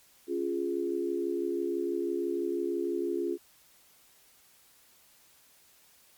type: chord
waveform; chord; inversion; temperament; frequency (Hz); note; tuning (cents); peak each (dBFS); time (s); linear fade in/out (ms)
sine; Db major; none; equal; 277.2 / 349.2 / 415.3; Db4 / F4 / Ab4; 0 / 0 / 0; -36 / -30 / -34; 0.27-3.38; 50
effects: white hiss -61 dBFS RMS until 6.17 s + MP3 96 kbps